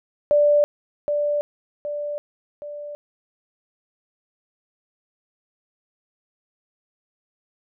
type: tone with echo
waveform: sine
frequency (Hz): 587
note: D5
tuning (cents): -1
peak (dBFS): -13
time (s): 0.31-0.64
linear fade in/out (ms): 0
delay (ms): 770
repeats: 3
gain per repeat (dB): -6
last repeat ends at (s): 2.95
effects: none